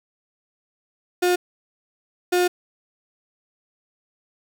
35% pulse tone bursts at uneven times, 357.7 Hz, F4, 41 cents sharp, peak -15 dBFS, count 2, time 1.22-1.36 / 2.32-2.48 s, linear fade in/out 10 ms, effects none

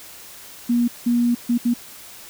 sine tone bursts at uneven times, 239.2 Hz, A#3, 45 cents sharp, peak -15 dBFS, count 4, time 0.69-0.88 / 1.06-1.35 / 1.49-1.58 / 1.65-1.74 s, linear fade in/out 10 ms, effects white hiss -41 dBFS RMS until 2.29 s

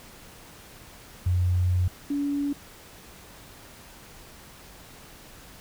sine tone pair in turn, 90.1 / 285.1 Hz, F#2 / C#4, -45 / +49 cents, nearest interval octave + minor sixth, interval 1994 cents, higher second, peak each -20 / -24 dBFS, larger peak first, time 1.26-1.88 / 2.1-2.53 s, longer first, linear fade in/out 5 ms, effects pink hiss -48 dBFS RMS until 5.6 s

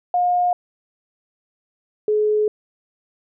sine tone pair in turn, 714 / 424.5 Hz, F5 / G#4, +38 / +38 cents, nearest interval major sixth, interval 900 cents, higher first, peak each -15 dBFS, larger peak neither, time 0.14-0.53 / 2.08-2.48 s, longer second, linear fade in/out 2 ms, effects none

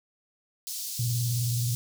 pink high-pass noise, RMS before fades -35 dBFS, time 0.67-1.75 s, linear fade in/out 0 ms, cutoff 4400 Hz, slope 24 dB/octave
sine tone with vibrato, 120 Hz, B2, 49 cents flat, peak -25 dBFS, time 0.99-1.75 s, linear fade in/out 5 ms, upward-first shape sine, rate 19 Hz, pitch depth 74 cents each way
effects none

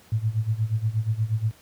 sine tone with tremolo, 110 Hz, A2, in tune, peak -18 dBFS, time 0.12-1.51 s, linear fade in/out 0 ms, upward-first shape sine, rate 8.4 Hz, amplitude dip 85%, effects pink hiss -54 dBFS RMS until 1.61 s + high-pass 60 Hz 12 dB/octave

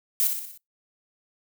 violet noise with echo, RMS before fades -22 dBFS, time 0.2-0.27 s, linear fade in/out 0 ms, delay 61 ms, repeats 5, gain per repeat -5 dB, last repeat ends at 0.575 s, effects noise-tail reverb RT60 0.2 s tail -26 dB re dry

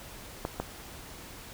clicks, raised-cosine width 1 ms, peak -16 dBFS, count 2, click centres 0.451 / 0.6 s, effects pink hiss -46 dBFS RMS until 1.53 s

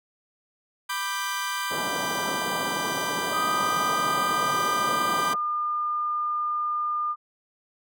sawtooth chord, G major, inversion first, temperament equal with one note detuned, 987.8 / 1185.6 / 1568 Hz, B5 / D6 / G6, 0 / +16 / 0 cents, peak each -28 dBFS, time 0.89-5.34 s, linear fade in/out 10 ms
white band-pass noise, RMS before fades -33 dBFS, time 1.7-5.36 s, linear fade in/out 20 ms, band 140 to 980 Hz, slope 24 dB/octave
sine tone with pitch glide, 1240 to 1208.2 Hz, D#6 to D6, -6 to +49 cents, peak -24 dBFS, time 3.31-7.16 s, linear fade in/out 50 ms, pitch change -45 cents, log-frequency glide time 3.48-5.41 s
effects none

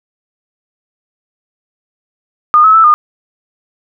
sine tone with pitch steps, 1221 / 1291 / 1318 / 1218 Hz, D#6 / E6 / E6 / D#6, -33 / -37 / -1 / -37 cents, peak -3 dBFS, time 2.54-2.94 s, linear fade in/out 0 ms, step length 100 ms, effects none

